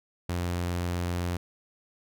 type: tone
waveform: sawtooth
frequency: 87.8 Hz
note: F2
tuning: 10 cents sharp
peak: -24 dBFS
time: 0.29-1.37 s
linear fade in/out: 5 ms
effects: none